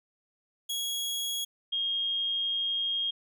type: tone pair in turn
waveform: sawtooth / sine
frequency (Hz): 3322 / 3244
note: G#7 / G#7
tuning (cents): 0 / -41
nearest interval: unison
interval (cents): 41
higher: first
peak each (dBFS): -27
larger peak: neither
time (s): 0.69-1.45 / 1.72-3.11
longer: second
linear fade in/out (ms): 10
effects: none